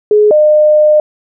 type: tone pair in turn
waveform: sine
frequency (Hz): 420.8 / 606.5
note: G#4 / D#5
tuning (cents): +23 / -44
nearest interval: tritone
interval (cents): 633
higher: second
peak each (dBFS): -4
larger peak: neither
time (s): 0.11-0.31 / 0.31-1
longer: second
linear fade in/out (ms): 2
effects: none